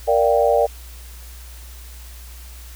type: chord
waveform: sine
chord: G minor seventh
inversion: first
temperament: equal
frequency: 466.2 / 587.3 / 698.5 / 784 Hz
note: Bb4 / D5 / F5 / G5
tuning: 0 / 0 / 0 / 0 cents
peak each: -18 / -17 / -21 / -21 dBFS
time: 0.07-0.67 s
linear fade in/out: 20 ms
effects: added 60 Hz sine -36 dBFS peak until 2.75 s + white hiss -44 dBFS RMS until 2.75 s